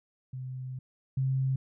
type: tone pair in turn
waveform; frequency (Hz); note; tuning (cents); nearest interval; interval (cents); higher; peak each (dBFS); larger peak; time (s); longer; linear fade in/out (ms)
sine; 129 / 132.7; C3 / C3; -24 / +25; unison; 49; second; -35 / -25; second; 0.33-0.79 / 1.17-1.56; first; 5
effects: none